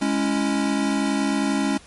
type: chord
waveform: square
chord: C# minor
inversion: second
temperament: equal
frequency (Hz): 207.7 / 277.2 / 329.6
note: G#3 / C#4 / E4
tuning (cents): 0 / 0 / 0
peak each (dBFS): -25 / -23 / -29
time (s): 0.01-1.78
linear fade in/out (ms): 10
effects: pink hiss -48 dBFS RMS until 1.86 s + MP3 48 kbps